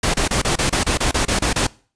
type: noise bursts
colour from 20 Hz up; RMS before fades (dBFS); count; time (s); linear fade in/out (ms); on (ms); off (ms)
pink; -18; 12; 0.03-1.669; 5; 110; 29
effects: noise-tail reverb RT60 0.4 s tail -22 dB re dry + resampled to 22050 Hz